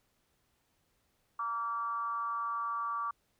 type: tone with frequency modulation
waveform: sine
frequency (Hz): 1154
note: D6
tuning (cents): -31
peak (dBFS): -32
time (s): 1.39-3.11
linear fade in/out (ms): 5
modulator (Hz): 228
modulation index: 0.54
effects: pink hiss -75 dBFS RMS until 3.39 s